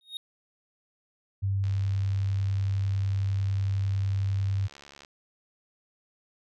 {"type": "tone with exponential growth", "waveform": "triangle", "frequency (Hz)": 3729, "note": "A#7", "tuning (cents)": 0, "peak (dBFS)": -28, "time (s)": [0.01, 0.17], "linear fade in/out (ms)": 1, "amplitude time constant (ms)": 34}
{"type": "tone", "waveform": "sine", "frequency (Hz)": 98, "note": "G2", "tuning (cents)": 0, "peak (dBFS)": -24, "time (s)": [1.42, 4.68], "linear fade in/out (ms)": 20}
{"type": "click train", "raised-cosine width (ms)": 0.2, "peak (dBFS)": -30, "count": 243, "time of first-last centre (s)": [1.64, 5.048], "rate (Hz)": 71}
{"effects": []}